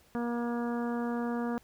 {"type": "harmonic tone", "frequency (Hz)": 237.7, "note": "A#3", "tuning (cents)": 34, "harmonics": [1, 2, 3, 4, 5, 6, 7], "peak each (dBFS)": [-31, -37, -41, -43, -45, -47, -48], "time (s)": [0.15, 1.58], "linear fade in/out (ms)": 0, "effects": ["pink hiss -63 dBFS RMS until 1.63 s"]}